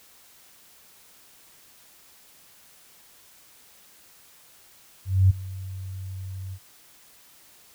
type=tone with ADSR envelope; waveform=sine; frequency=94.8 Hz; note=F#2; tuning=43 cents sharp; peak=-12 dBFS; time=5.05-6.59 s; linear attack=250 ms; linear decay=15 ms; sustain=-20 dB; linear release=58 ms; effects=white hiss -54 dBFS RMS until 7.74 s